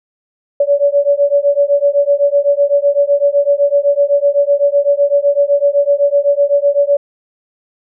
sine beating tone pair, 566 / 573.9 Hz, C#5 / D5, +36 / -40 cents, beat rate 7.9 Hz, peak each -12 dBFS, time 0.6-6.97 s, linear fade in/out 5 ms, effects none

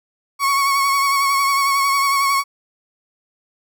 35% pulse tone with vibrato, 1108.7 Hz, C#6, in tune, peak -13 dBFS, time 0.39-2.44 s, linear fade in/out 50 ms, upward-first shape sine, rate 11 Hz, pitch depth 31 cents each way, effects none

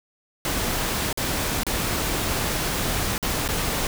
pink noise with dropouts, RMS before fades -25 dBFS, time 0.45-3.87 s, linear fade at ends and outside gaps 1 ms, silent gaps 1.128-1.174 / 1.634-1.666 / 3.18-3.227 / 3.479-3.488 s, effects none

